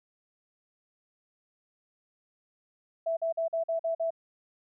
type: tone bursts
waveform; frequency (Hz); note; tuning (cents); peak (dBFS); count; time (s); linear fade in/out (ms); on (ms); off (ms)
sine; 659.3; E5; 0; -26; 7; 3.06-4.106; 10; 110; 46
effects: none